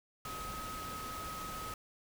sine tone in noise, 1271 Hz, D#6, 36 cents sharp, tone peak -42 dBFS, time 0.25-1.74 s, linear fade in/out 2 ms, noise pink, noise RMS -45 dBFS, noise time 0.25-1.74 s, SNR 0 dB, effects none

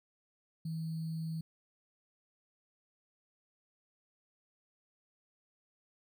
sine tone with sample-and-hold, 161.5 Hz, E3, 35 cents flat, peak -35 dBFS, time 0.65-1.41 s, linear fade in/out 5 ms, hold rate 4410 Hz, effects none

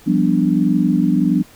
sine chord, G dominant seventh, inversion third, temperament equal, 174.61 / 196 / 246.9 / 293.7 Hz, F3 / G3 / B3 / D4, 0 / 0 / 0 / 0 cents, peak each -18 dBFS, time 0.06-1.43 s, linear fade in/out 20 ms, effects pink hiss -46 dBFS RMS until 1.55 s

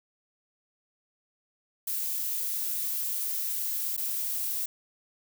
violet noise with dropouts, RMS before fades -31 dBFS, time 1.87-4.66 s, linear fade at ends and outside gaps 5 ms, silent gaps 3.967-3.976 s, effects none

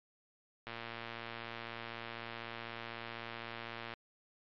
click train, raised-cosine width 0.3 ms, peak -26 dBFS, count 380, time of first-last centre 0.67-3.937 s, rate 116 Hz, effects low-pass 4000 Hz 12 dB/octave + MP3 48 kbps

